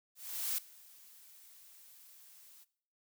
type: noise with ADSR envelope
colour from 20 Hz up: blue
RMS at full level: -34 dBFS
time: 0.15-2.65 s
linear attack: 430 ms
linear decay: 5 ms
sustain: -24 dB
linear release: 24 ms
effects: noise-tail reverb RT60 0.6 s tail -20 dB re dry